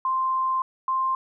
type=tone pair in turn; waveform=sine; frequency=1046 / 1050.6 Hz; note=C6 / C6; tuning=-1 / +7 cents; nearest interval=unison; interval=8 cents; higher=second; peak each=-21 dBFS; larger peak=neither; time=0.05-0.62 / 0.88-1.15 s; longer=first; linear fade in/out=2 ms; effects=none